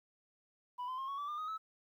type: tone with pitch steps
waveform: sine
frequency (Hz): 987.8 / 1027.4 / 1068.5 / 1111.3 / 1155.9 / 1202.2 / 1250.3 / 1300.4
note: B5 / C6 / C6 / C#6 / D6 / D6 / D#6 / E6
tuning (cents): 0 / -32 / +36 / +4 / -28 / +40 / +8 / -24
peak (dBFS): -35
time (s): 0.78-1.58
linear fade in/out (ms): 20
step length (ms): 100
effects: tanh soft clip ceiling -37 dBFS + 12-bit